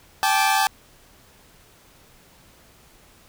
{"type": "chord", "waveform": "sawtooth", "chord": "G suspended second", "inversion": "none", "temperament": "equal with one note detuned", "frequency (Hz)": [784, 864.4, 1174.7], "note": ["G5", "A5", "D6"], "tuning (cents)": [0, -31, 0], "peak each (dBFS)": [-17, -17, -22], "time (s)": [0.23, 0.67], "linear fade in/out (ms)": 0, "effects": ["pink hiss -53 dBFS RMS until 3.28 s"]}